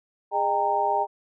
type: tone cluster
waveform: sine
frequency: 411 / 610 / 794 / 922 Hz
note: G#4 / D#5 / G5 / A#5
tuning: -18 / -34 / +22 / -19 cents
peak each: -30 / -29 / -24 / -25 dBFS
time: 0.31-1.07 s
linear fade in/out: 50 ms
effects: none